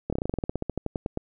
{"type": "slowing click train", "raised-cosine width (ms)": 2, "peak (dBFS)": -14, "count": 19, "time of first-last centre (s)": [0.1, 1.174], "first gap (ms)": 26, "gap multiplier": 1.09, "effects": []}